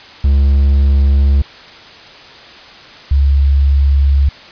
triangle / sine tone pair in turn, 69.3 / 69.54 Hz, C#2 / C#2, 0 / +6 cents, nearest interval unison, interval 6 cents, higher second, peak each -5 / -7 dBFS, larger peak first, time 0.24-1.42 / 3.11-4.29 s, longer neither, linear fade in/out 5 ms, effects white hiss -36 dBFS RMS until 4.51 s + resampled to 11025 Hz

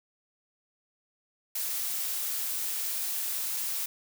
blue noise with high-pass filter sweep, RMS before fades -32 dBFS, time 1.55-3.86 s, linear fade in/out 5 ms, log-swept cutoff 330 to 510 Hz, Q 1, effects none

